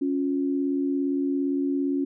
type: tone pair together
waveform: sine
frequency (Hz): 277.4 / 354.9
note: C#4 / F4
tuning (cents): +1 / +28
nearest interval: major third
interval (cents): 427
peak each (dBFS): -23 / -30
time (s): 0.01-2.05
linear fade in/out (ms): 10
effects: none